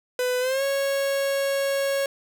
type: tone with pitch glide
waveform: 45% pulse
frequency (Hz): 500 to 551.6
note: B4 to C#5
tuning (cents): +21 to -9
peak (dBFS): -22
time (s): 0.19-2.06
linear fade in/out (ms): 2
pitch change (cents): +170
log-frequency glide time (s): 0.4-0.63
effects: none